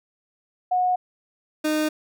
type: tone pair in turn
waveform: sine / 30% pulse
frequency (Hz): 729 / 307.3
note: F#5 / D#4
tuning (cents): -26 / -21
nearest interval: octave + minor third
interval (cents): 1495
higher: first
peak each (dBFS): -18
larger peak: neither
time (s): 0.71-0.96 / 1.64-1.89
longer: neither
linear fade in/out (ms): 10
effects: none